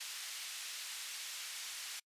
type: band-pass noise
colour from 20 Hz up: pink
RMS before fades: -45 dBFS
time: 0-2 s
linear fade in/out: 10 ms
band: 2500 to 10000 Hz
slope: 12 dB/octave
effects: noise-tail reverb RT60 0.1 s tail -26 dB re dry + resampled to 32000 Hz